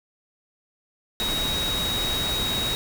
sine tone in noise, 3796 Hz, A#7, 31 cents sharp, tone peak -25 dBFS, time 1.2-2.75 s, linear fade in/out 0 ms, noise pink, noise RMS -29 dBFS, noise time 1.2-2.75 s, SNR +1 dB, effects none

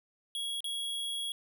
square tone with dropouts, 3322 Hz, G#7, in tune, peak -34 dBFS, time 0.35-1.32 s, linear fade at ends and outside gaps 1 ms, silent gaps 0.605-0.643 s, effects none

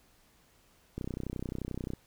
click train, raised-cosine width 3 ms, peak -23 dBFS, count 31, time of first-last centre 0.98-1.935 s, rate 31.4 Hz, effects pink hiss -65 dBFS RMS until 2.06 s

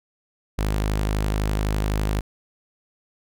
sawtooth tone, 51.91 Hz, G#1, in tune, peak -17 dBFS, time 0.58-2.21 s, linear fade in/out 10 ms, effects none

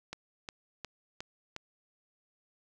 click train, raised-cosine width 0.2 ms, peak -22 dBFS, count 5, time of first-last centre 0.13-1.564 s, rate 2.79 Hz, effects none

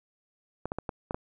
clicks, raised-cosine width 1 ms, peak -18 dBFS, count 6, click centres 0.656 / 0.719 / 0.786 / 0.892 / 1.109 / 1.145 s, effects none

